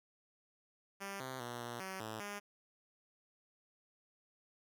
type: tone with pitch steps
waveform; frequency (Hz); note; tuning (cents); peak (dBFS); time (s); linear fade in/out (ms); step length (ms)
5% pulse; 197.5 / 130.4 / 120.5 / 119.5 / 189.9 / 109.7 / 204.1; G3 / C3 / B2 / A#2 / F#3 / A2 / G#3; +13 / -5 / -42 / +43 / +45 / -5 / -30; -31; 1-2.4; 20; 200
effects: none